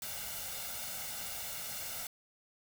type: noise with comb filter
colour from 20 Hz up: white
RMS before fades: -41 dBFS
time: 0.02-2.07 s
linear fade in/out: 2 ms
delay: 1.4 ms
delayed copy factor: +0.65
effects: none